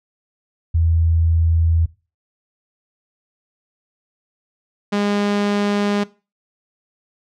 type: tone pair in turn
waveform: sine / sawtooth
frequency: 82.41 / 204.3 Hz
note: E2 / G#3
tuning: 0 / -28 cents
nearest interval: octave + major third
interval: 1572 cents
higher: second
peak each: -13 dBFS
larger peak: neither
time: 0.74-1.86 / 4.92-6.04 s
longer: neither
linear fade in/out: 10 ms
effects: noise-tail reverb RT60 0.3 s tail -19 dB re dry + low-pass 5000 Hz 12 dB/octave